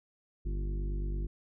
harmonic tone with a mistuned harmonic, 49 Hz, G1, in tune, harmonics 1 / 2 / 3 / 4 / 5 / 6 / 7 / 8, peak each -31 / -47 / -43 / -53 / -49 / -57 / -47 / -55 dBFS, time 0.45-1.27 s, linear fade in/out 10 ms, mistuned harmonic 5, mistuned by -64 cents, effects none

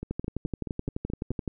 two click trains, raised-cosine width 3 ms, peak -21 / -17 dBFS, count 7 / 17, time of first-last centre 0.03-1.315 / 0.11-1.478 s, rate 4.67 / 11.7 Hz, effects none

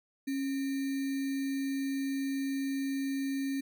sine tone with sample-and-hold, 272.8 Hz, C#4, 28 cents flat, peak -30 dBFS, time 0.27-3.61 s, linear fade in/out 10 ms, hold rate 2100 Hz, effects none

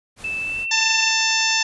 pink noise, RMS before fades -40 dBFS, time 0.16-0.67 s, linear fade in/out 50 ms
sine tone with pitch glide, 2637 to 2694 Hz, E7 to E7, 0 to +37 cents, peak -23 dBFS, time 0.24-1.09 s, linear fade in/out 5 ms, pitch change +37 cents, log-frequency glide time 0.41-0.7 s
harmonic tone, 890 Hz, A5, 20 cents sharp, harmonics 1 / 2 / 3 / 4 / 5 / 6 / 7 / 8, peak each -27 / -25 / -22 / -26 / -29 / -23 / -26 / -31 dBFS, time 0.71-1.63 s, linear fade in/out 5 ms
effects resampled to 24000 Hz

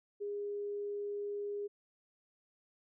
sine tone, 408.9 Hz, G#4, 27 cents flat, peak -36 dBFS, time 0.2-1.68 s, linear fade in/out 20 ms, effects none

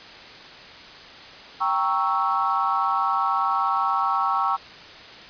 sine chord, G diminished seventh, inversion none, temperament equal, 784 / 932.3 / 1108.7 / 1318.5 Hz, G5 / Bb5 / Db6 / Fb6, 0 / 0 / 0 / 0 cents, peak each -26 / -27 / -24 / -25 dBFS, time 1.6-4.57 s, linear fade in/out 20 ms, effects white hiss -42 dBFS RMS until 5.29 s + resampled to 11025 Hz

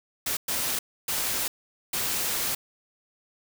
white noise bursts at uneven times, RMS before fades -28 dBFS, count 4, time 0.26-0.37 / 0.48-0.79 / 1.08-1.48 / 1.93-2.55 s, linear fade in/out 5 ms, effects none

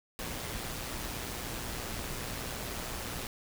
pink noise with amplitude modulation, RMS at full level -36 dBFS, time 0.19-3.27 s, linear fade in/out 0 ms, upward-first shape sine, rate 120 Hz, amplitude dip 50%, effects none

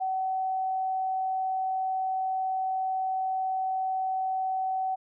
sine tone, 757 Hz, F#5, 39 cents sharp, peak -26 dBFS, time 0-4.96 s, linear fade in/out 20 ms, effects none

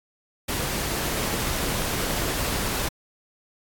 pink noise, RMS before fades -27 dBFS, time 0.48-2.89 s, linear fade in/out 10 ms, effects AAC 64 kbps

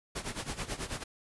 pink noise with tremolo, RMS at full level -35 dBFS, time 0.15-1.04 s, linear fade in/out 10 ms, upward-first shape sine, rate 9.2 Hz, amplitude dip 80%, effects resampled to 24000 Hz

